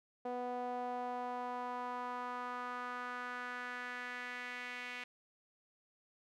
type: tone with band-pass filter sweep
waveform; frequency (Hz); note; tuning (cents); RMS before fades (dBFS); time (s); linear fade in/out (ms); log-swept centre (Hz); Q
sawtooth; 246.9; B3; 0; -42; 0.25-5.04; 5; 630 to 2300; 2.8
effects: none